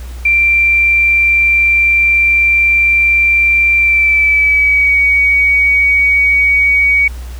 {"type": "tone with pitch glide", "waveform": "sine", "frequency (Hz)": [2358, 2253], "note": ["D7", "C#7"], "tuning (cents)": [6, 28], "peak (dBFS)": -7, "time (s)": [0.25, 7.08], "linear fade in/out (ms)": 5, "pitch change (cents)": -78, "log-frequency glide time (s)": [3.77, 4.96], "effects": ["added 61 Hz sine -23 dBFS peak until 7.39 s", "pink hiss -38 dBFS RMS until 7.39 s"]}